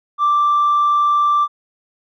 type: tone with tanh clipping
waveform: triangle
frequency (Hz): 1174.7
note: D6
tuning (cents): 0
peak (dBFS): -12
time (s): 0.18-1.48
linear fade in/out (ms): 50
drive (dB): 5
effects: none